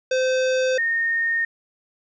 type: tone pair in turn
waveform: square / sine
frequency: 516 / 1838.8 Hz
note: C5 / A#6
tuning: -24 / -24 cents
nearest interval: octave + minor seventh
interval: 2200 cents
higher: second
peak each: -19 dBFS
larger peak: neither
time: 0.11-0.78 / 0.78-1.45 s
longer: neither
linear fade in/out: 5 ms
effects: resampled to 16000 Hz + 10-bit